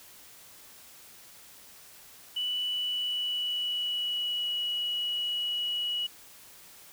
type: tone with pitch glide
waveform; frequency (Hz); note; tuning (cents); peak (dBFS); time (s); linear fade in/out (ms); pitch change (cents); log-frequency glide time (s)
triangle; 2966 to 2925; F#7 to F#7; +4 to -21; -25; 2.36-6.07; 10; -25; 2.67-4.48
effects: tanh soft clip ceiling -26 dBFS + white hiss -52 dBFS RMS until 6.92 s